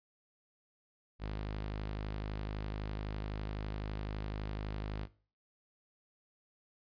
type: tone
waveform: sawtooth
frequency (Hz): 51.91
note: G#1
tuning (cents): 0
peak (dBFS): -33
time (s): 1.19-5.08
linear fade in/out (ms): 50
effects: noise-tail reverb RT60 0.4 s tail -19 dB re dry + resampled to 11025 Hz